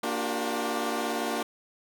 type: chord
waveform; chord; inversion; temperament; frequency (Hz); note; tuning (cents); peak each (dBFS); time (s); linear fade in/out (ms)
15% pulse; G minor seventh; first; equal with one note detuned; 233.1 / 293.7 / 358.4 / 392; Bb3 / D4 / F4 / G4; 0 / 0 / +45 / 0; -26 / -27 / -27 / -30; 0.03-1.43; 5
effects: none